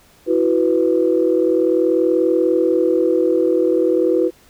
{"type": "chord", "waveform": "sine", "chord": "E suspended second", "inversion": "none", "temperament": "equal", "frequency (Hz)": [329.6, 370, 493.9], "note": ["E4", "F#4", "B4"], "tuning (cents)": [0, 0, 0], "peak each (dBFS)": -17, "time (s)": [0.26, 4.31], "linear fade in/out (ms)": 50, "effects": ["tanh soft clip ceiling -3 dBFS", "pink hiss -51 dBFS RMS until 4.49 s"]}